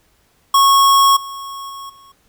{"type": "tone with level steps", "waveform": "square", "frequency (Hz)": 1100, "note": "C#6", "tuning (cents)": -14, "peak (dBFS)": [-9, -28, -30, -43], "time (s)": [0.54, 2.12], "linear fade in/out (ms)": 5, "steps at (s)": [1.16, 1.69, 1.89], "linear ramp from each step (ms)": 10, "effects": ["pink hiss -58 dBFS RMS until 2.28 s"]}